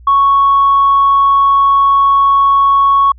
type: tone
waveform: sine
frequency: 1108.7 Hz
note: C#6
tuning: in tune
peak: -5 dBFS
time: 0.07-3.12 s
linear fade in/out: 5 ms
effects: tanh soft clip ceiling -2 dBFS + added 60 Hz sine -35 dBFS peak until 3.18 s